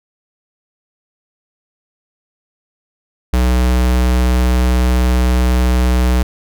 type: tone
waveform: square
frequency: 62.1 Hz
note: B1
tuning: 10 cents sharp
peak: -11 dBFS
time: 3.33-6.23 s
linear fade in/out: 5 ms
effects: none